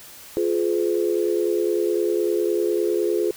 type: chord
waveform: sine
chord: F diminished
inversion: none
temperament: just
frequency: 349.2 / 419.1 / 502.9 Hz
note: F4 / Ab4 / Cb5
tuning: 0 / +16 / +31 cents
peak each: -22 / -22 / -28 dBFS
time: 0.37-3.31 s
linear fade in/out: 0 ms
effects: white hiss -43 dBFS RMS until 3.36 s